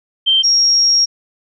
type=tone pair in turn; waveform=sine; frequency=3136 / 5588 Hz; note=G7 / F8; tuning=0 / 0 cents; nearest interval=minor seventh; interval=1000 cents; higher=second; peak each=-9 dBFS; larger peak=neither; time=0.26-0.43 / 0.43-1.06 s; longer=second; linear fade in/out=20 ms; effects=none